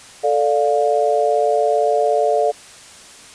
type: chord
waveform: sine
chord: D minor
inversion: second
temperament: just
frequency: 440.5 / 587.3 / 704.8 Hz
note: A4 / D5 / F5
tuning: +2 / 0 / +16 cents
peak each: -18 dBFS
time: 0.23-2.52 s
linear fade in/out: 20 ms
effects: white hiss -41 dBFS RMS until 3.34 s + resampled to 22050 Hz